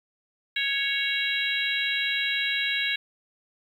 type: harmonic tone with a mistuned harmonic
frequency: 554.4 Hz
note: C#5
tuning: in tune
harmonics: 3 / 4 / 5 / 6 / 7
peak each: -30 / -29 / -31 / -33 / -30 dBFS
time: 0.56-2.96 s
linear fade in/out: 5 ms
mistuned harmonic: 6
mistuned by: -26 cents
effects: 9-bit